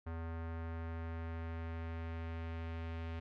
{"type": "tone with low-pass filter sweep", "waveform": "square", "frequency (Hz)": 82.4, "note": "E2", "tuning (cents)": 0, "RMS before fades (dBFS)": -42, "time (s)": [0.06, 3.2], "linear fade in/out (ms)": 10, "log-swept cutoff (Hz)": [1500, 2700], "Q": 1.4, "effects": []}